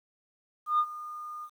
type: tone with ADSR envelope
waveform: sine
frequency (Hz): 1218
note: D#6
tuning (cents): -37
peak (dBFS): -19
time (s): 0.66-1.5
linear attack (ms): 130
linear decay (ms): 62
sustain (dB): -18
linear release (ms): 64
effects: tanh soft clip ceiling -18 dBFS + 10-bit